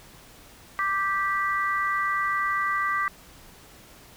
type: chord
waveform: sine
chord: G major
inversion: second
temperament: just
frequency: 1176 / 1568 / 1960 Hz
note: D6 / G6 / B6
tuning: +2 / 0 / -14 cents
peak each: -25 / -31 / -28 dBFS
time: 0.79-3.08 s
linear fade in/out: 0 ms
effects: pink hiss -50 dBFS RMS until 4.16 s